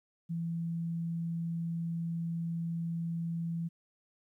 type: tone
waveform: sine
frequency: 167.2 Hz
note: E3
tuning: 25 cents sharp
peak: -32 dBFS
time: 0.29-3.69 s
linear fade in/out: 20 ms
effects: 12-bit